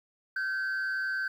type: tone with frequency modulation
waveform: sine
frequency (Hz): 1542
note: G6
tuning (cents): -29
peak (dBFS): -26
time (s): 0.36-1.28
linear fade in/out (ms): 5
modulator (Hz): 122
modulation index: 0.5
effects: tanh soft clip ceiling -28 dBFS + 10-bit